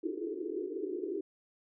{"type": "band-pass noise", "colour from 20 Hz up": "white", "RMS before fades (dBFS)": -37, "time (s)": [0.03, 1.21], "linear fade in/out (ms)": 5, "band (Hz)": [300, 430], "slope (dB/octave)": 96, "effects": []}